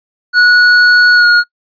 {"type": "tone with pitch glide", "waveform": "square", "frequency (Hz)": [1464, 1438], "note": ["F#6", "F#6"], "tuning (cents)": [-19, -50], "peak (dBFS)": -5, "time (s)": [0.33, 1.44], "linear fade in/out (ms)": 50, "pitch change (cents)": -31, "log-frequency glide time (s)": [1.14, 1.26], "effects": ["noise-tail reverb RT60 0.1 s tail -25 dB re dry", "resampled to 11025 Hz"]}